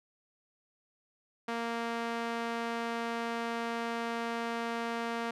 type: tone with band-pass filter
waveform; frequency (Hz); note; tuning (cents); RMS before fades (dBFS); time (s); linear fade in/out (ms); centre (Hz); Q
sawtooth; 232.2; A#3; -7; -35; 1.48-5.31; 5; 1200; 0.57
effects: none